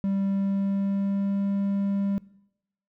triangle tone with pitch glide, 196 to 198.62 Hz, G3 to G3, 0 to +23 cents, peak -21 dBFS, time 0.04-2.18 s, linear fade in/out 0 ms, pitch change +23 cents, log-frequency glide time 0.23-1.46 s, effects noise-tail reverb RT60 0.8 s tail -21 dB re dry

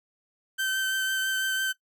30% pulse tone with vibrato, 1545 Hz, G6, 26 cents flat, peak -23 dBFS, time 0.58-1.73 s, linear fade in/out 20 ms, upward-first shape triangle, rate 6 Hz, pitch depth 13 cents each way, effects noise-tail reverb RT60 0.1 s tail -18 dB re dry

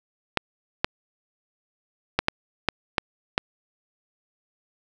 clicks, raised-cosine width 0.3 ms, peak -3 dBFS, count 7, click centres 0.373 / 0.845 / 2.19 / 2.284 / 2.687 / 2.982 / 3.379 s, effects none

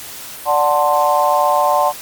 sine chord, D dominant seventh, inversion none, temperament equal with one note detuned, 587.3 / 740 / 885.6 / 1046.5 Hz, D5 / F#5 / A5 / C6, 0 / 0 / +11 / 0 cents, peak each -17 dBFS, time 0.45-1.93 s, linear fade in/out 50 ms, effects white hiss -32 dBFS RMS until 2.01 s + Opus 48 kbps

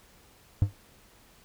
triangle tone with exponential decay, 100 Hz, G2, 35 cents sharp, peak -13 dBFS, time 0.62-0.73 s, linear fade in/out 0 ms, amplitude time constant 23 ms, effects pink hiss -58 dBFS RMS until 1.44 s

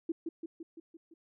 sine tone with echo, 329.6 Hz, E4, in tune, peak -29 dBFS, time 0.09-0.12 s, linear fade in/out 5 ms, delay 170 ms, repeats 6, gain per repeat -4 dB, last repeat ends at 1.14 s, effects none

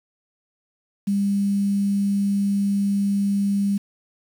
sine tone with quantisation, 200 Hz, G3, 35 cents sharp, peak -18 dBFS, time 1.07-3.78 s, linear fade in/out 10 ms, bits 7, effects none

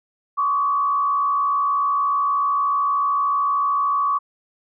sine tone with frequency modulation, 1135 Hz, C#6, 41 cents sharp, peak -17 dBFS, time 0.37-4.19 s, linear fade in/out 20 ms, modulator 66.7 Hz, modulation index 0.67, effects none

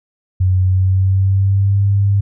sine tone with pitch glide, 92.7 to 99.93 Hz, F#2 to G2, +4 to +34 cents, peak -10 dBFS, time 0.4-2.21 s, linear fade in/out 10 ms, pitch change +130 cents, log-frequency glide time 0.63-1.84 s, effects none

